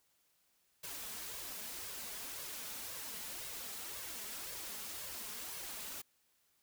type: noise with flanger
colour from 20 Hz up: white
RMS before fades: -45 dBFS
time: 0.83-6.02 s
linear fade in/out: 10 ms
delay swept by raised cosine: 1.8 to 4.8 ms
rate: 1.9 Hz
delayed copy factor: +0.55
effects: white hiss -75 dBFS RMS until 6.62 s